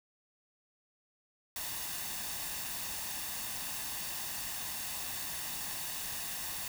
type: noise with comb filter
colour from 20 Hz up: white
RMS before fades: -39 dBFS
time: 1.56-6.68 s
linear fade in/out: 2 ms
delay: 1.1 ms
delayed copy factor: +0.5
effects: none